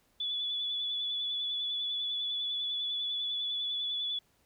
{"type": "tone with vibrato", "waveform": "sine", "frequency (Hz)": 3439, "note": "A7", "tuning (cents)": -40, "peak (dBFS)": -31, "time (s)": [0.2, 4.19], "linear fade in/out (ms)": 5, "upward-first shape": "triangle", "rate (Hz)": 10, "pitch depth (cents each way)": 29, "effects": ["pink hiss -70 dBFS RMS until 4.45 s"]}